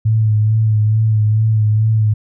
sine tone with vibrato, 108.6 Hz, A2, 22 cents flat, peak -10 dBFS, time 0.05-2.14 s, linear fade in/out 10 ms, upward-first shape sine, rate 2.3 Hz, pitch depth 33 cents each way, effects none

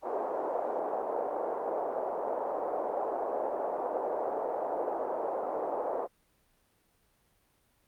pink band-pass noise, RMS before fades -33 dBFS, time 0.02-6.08 s, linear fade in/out 50 ms, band 460 to 800 Hz, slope 24 dB/octave, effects pink hiss -70 dBFS RMS until 7.87 s + Opus 48 kbps

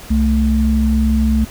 sine tone pair together, 65.48 / 220 Hz, C2 / A3, +2 / 0 cents, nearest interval octave + major sixth, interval 2098 cents, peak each -14 dBFS, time 0.1-1.45 s, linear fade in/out 10 ms, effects pink hiss -36 dBFS RMS until 1.5 s

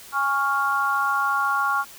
sine chord, Db major, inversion second, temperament equal with one note detuned, 822.5 / 1108.7 / 1396.9 Hz, Ab5 / Db6 / F6, -17 / 0 / 0 cents, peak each -27 / -23 / -23 dBFS, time 0.12-1.85 s, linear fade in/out 50 ms, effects white hiss -44 dBFS RMS until 1.98 s

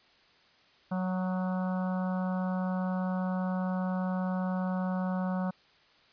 harmonic tone with a mistuned harmonic, 185 Hz, F#3, in tune, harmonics 1 / 3 / 4 / 5 / 6 / 7 / 8, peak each -29 / -39 / -41 / -43 / -45 / -46 / -47 dBFS, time 0.91-5.51 s, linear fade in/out 10 ms, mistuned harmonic 7, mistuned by -31 cents, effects white hiss -62 dBFS RMS until 6.12 s + resampled to 11025 Hz

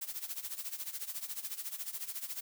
blue noise with tremolo, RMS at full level -38 dBFS, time 0.01-2.41 s, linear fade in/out 10 ms, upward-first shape sine, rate 14 Hz, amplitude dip 80%, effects none

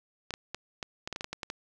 clicks, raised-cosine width 0.2 ms, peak -18 dBFS, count 12, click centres 0.307 / 0.339 / 0.546 / 0.828 / 1.075 / 1.127 / 1.161 / 1.209 / 1.244 / 1.33 / 1.432 / 1.501 s, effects none

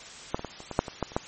clicks, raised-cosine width 1 ms, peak -11 / -21 / -19 / -27 / -20 / -6 / -21 / -12 / -29 / -10 dBFS, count 10, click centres 0.345 / 0.394 / 0.447 / 0.604 / 0.713 / 0.791 / 0.882 / 1.027 / 1.119 / 1.165 s, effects white hiss -44 dBFS RMS until 1.27 s + MP3 32 kbps

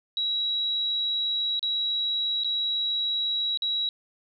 sine tone with dropouts, 3878 Hz, B7, 32 cents flat, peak -24 dBFS, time 0.17-3.89 s, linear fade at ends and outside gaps 1 ms, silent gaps 1.594-1.628 / 2.436-2.445 / 3.574-3.621 s, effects none

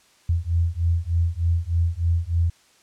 sine beating tone pair, 83 / 86.3 Hz, E2 / F2, +12 / -20 cents, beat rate 3.3 Hz, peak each -22 dBFS, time 0.29-2.5 s, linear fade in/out 5 ms, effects white hiss -57 dBFS RMS until 2.82 s + low-pass 8000 Hz 12 dB/octave

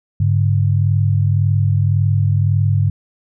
sine tone pair together, 100.97 / 142.8 Hz, G#2 / D3, -48 / -48 cents, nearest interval tritone, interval 600 cents, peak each -13 / -17 dBFS, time 0.2-2.9 s, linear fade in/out 5 ms, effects none

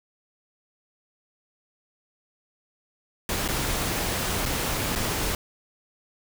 pink noise with dropouts, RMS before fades -27 dBFS, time 3.29-5.35 s, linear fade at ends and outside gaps 2 ms, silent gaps 3.479-3.486 / 4.455-4.459 / 4.953-4.958 s, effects none

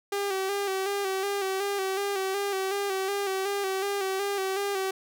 sawtooth tone with vibrato, 392 Hz, G4, in tune, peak -23 dBFS, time 0.12-4.91 s, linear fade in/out 5 ms, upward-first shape square, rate 2.7 Hz, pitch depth 43 cents each way, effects none

